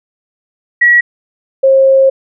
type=tone pair in turn; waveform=sine; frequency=1922 / 536.1 Hz; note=B6 / C5; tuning=-48 / +42 cents; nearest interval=octave + minor seventh; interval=2210 cents; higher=first; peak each=-4 dBFS; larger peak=neither; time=0.81-1.01 / 1.63-2.1 s; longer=second; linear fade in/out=10 ms; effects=none